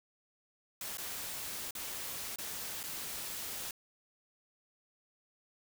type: noise with dropouts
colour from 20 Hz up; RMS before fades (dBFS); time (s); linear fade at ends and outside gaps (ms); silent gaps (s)
white; -41; 0.81-3.71; 2; 0.972-0.982 / 1.709-1.751 / 2.359-2.385 / 2.831-2.837
effects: none